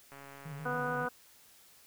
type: click train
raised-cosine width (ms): 0.5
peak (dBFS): -35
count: 133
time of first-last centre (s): 0.12-1.07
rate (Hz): 139
type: tone with vibrato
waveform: triangle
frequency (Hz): 149.7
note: D3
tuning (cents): +33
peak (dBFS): -39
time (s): 0.45-1.06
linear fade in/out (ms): 10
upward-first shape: square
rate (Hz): 7.1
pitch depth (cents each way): 68
type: harmonic tone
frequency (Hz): 246.9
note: B3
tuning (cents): 0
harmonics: 1 / 2 / 3 / 4 / 5 / 6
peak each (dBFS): -42 / -37 / -40 / -41 / -39 / -37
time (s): 0.65-1.09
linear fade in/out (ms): 10
effects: white hiss -60 dBFS RMS until 1.86 s